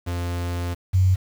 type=tone pair in turn; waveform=45% pulse / sine; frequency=87.31 / 93.19 Hz; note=F2 / F#2; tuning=0 / +13 cents; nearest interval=minor second; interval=113 cents; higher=second; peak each=-24 / -14 dBFS; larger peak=second; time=0.06-0.75 / 0.93-1.16 s; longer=first; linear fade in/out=20 ms; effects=7-bit